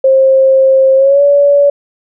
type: tone with pitch glide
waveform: sine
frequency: 532 to 570.2 Hz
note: C5 to C#5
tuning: +29 to +49 cents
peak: -4 dBFS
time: 0.04-1.7 s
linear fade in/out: 5 ms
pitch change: +120 cents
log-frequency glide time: 0.96-1.22 s
effects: none